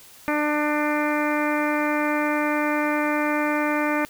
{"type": "harmonic tone", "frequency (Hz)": 298.4, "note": "D4", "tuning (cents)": 28, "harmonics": [1, 2, 3, 4, 5, 6, 7, 8], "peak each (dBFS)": [-24, -27, -29, -30, -31, -32, -32, -33], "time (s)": [0.28, 4.05], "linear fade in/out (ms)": 0, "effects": ["white hiss -48 dBFS RMS until 4.09 s"]}